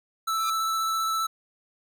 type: tone with vibrato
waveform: square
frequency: 1318.5 Hz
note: E6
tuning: in tune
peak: -25 dBFS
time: 0.27-1.27 s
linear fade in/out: 10 ms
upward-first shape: square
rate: 15 Hz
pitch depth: 9 cents each way
type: tone with exponential growth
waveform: sawtooth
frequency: 1200 Hz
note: D6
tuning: 37 cents sharp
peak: -26 dBFS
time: 0.28-0.5 s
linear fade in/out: 5 ms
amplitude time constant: 46 ms
effects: none